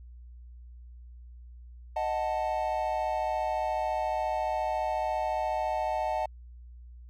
triangle chord, D# diminished, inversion none, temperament equal with one note detuned, 622.3 / 736.6 / 880 Hz, D#5 / F#5 / A5, 0 / -8 / 0 cents, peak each -30 dBFS, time 1.96-6.26 s, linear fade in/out 5 ms, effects added 60 Hz sine -45 dBFS peak until 7.09 s

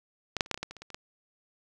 clicks, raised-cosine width 0.2 ms, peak -13 / -6 / -30 / -11 / -14 / -26 / -16 / -25 / -29 / -27 / -29 / -20 dBFS, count 12, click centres 0.367 / 0.408 / 0.461 / 0.513 / 0.544 / 0.576 / 0.63 / 0.71 / 0.767 / 0.82 / 0.903 / 0.945 s, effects none

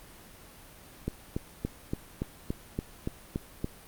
click train, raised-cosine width 3 ms, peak -17 dBFS, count 10, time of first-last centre 1.08-3.644 s, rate 3.51 Hz, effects pink hiss -51 dBFS RMS until 3.87 s + Opus 32 kbps

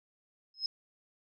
sine tone with exponential growth, 5140 Hz, E8, 45 cents flat, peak -26 dBFS, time 0.54-0.66 s, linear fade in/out 2 ms, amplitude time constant 26 ms, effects none

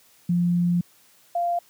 sine tone pair in turn, 174.61 / 693.8 Hz, F3 / F5, 0 / -12 cents, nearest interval 2 octaves, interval 2388 cents, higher second, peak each -18 / -21 dBFS, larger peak first, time 0.29-0.81 / 1.35-1.59 s, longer first, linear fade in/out 5 ms, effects white hiss -57 dBFS RMS until 1.69 s + high-pass 80 Hz 12 dB/octave

